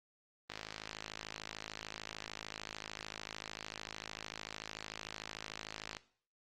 click train, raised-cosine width 0.2 ms, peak -24 dBFS, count 293, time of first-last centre 0.5-5.968 s, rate 53.4 Hz, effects noise-tail reverb RT60 0.5 s tail -17 dB re dry + Opus 24 kbps

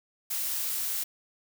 blue noise, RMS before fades -31 dBFS, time 0.3-1.04 s, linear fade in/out 10 ms, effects none

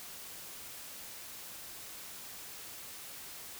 silence, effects white hiss -47 dBFS RMS until 3.59 s

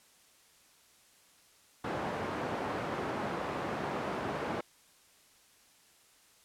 white band-pass noise, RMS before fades -36 dBFS, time 1.84-4.61 s, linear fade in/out 5 ms, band 110 to 940 Hz, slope 12 dB/octave, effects white hiss -63 dBFS RMS until 6.44 s + low-pass 11000 Hz 12 dB/octave

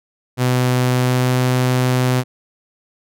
sawtooth tone with pitch glide, 125.8 to 126.82 Hz, B2 to B2, +32 to +46 cents, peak -10 dBFS, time 0.37-2.24 s, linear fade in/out 50 ms, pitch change +14 cents, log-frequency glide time 0.93-1.34 s, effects none

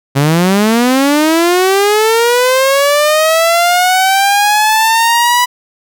sawtooth linear sweep, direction up, 134.1 to 987.8 Hz, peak -4 dBFS, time 0.15-5.46 s, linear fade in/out 20 ms, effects none

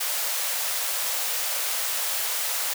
white high-pass noise, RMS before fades -27 dBFS, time 0-2.74 s, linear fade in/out 10 ms, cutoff 470 Hz, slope 96 dB/octave, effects none

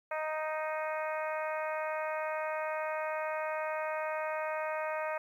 harmonic tone, 311.1 Hz, D#4, in tune, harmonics 2 / 3 / 4 / 5 / 6 / 7 / 8, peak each -35 / -39 / -41 / -43 / -45 / -46 / -47 dBFS, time 0.11-5.18 s, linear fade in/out 5 ms, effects 11-bit

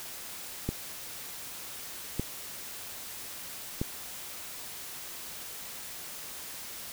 clicks, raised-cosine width 3 ms, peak -16 dBFS, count 3, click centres 0.69 / 2.196 / 3.815 s, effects white hiss -42 dBFS RMS until 6.92 s

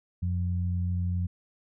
sine tone pair together, 89.5 / 177.3 Hz, F2 / F3, +43 / +26 cents, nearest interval octave, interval 1183 cents, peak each -26 / -34 dBFS, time 0.22-1.27 s, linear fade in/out 10 ms, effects none

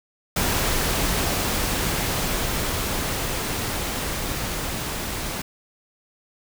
pink noise with level ramp, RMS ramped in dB -22 to -29 dBFS, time 0.36-5.42 s, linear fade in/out 5 ms, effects none

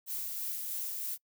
violet noise with tremolo, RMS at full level -36 dBFS, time 0.06-1.18 s, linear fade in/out 50 ms, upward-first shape sine, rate 3.1 Hz, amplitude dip 25%, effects noise-tail reverb RT60 0.1 s tail -25 dB re dry

